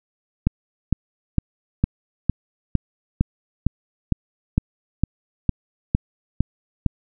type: click train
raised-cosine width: 5 ms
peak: -4 dBFS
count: 15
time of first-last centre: 0.47-6.863 s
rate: 2.19 Hz
effects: none